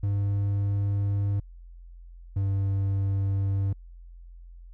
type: tone pair in turn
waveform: triangle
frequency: 100.4 / 97.99 Hz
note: G2 / G2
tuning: +42 / 0 cents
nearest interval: unison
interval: 42 cents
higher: first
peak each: -21 / -21 dBFS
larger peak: neither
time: 0.03-1.4 / 2.36-3.73 s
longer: neither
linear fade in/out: 5 ms
effects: added 43 Hz sine -43 dBFS peak until 4.73 s